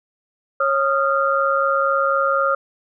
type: tone cluster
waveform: sine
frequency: 548 / 1235 / 1379 Hz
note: C#5 / D#6 / F6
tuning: -20 / -13 / -22 cents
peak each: -20 dBFS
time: 0.6-2.55 s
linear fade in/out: 5 ms
effects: none